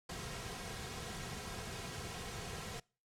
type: noise with comb filter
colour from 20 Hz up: pink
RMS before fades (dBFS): -44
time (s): 0.09-2.8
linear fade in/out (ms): 5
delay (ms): 3.4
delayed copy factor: -0.55
effects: noise-tail reverb RT60 0.4 s tail -26 dB re dry + low-pass 9000 Hz 12 dB/octave